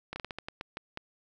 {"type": "slowing click train", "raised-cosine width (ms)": 0.3, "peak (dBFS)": -21, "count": 10, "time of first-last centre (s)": [0.13, 0.974], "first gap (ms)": 30, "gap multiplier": 1.27, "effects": []}